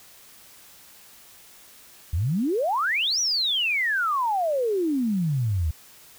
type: exponential two-way sweep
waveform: sine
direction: up then down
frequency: 73.6 to 6000 to 73.6 Hz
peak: -21 dBFS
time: 2.13-5.71 s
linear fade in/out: 5 ms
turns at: 3.2 s
effects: white hiss -50 dBFS RMS until 6.18 s